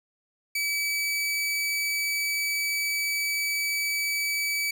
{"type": "tone", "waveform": "sawtooth", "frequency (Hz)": 2293, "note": "D7", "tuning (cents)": -42, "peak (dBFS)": -22, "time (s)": [0.55, 4.71], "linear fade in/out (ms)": 5, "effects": []}